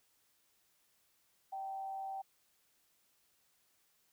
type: tone with frequency modulation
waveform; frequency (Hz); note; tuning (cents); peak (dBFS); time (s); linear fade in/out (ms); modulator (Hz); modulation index
sine; 775; G5; -20; -39; 1.52-2.22; 10; 148; 0.22
effects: white hiss -74 dBFS RMS until 4.12 s